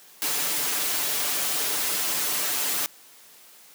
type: noise with comb filter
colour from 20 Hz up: white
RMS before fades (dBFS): -26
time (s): 0.22-2.86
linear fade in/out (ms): 0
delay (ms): 6.8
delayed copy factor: +0.85
effects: white hiss -51 dBFS RMS until 3.74 s + high-pass 200 Hz 12 dB/octave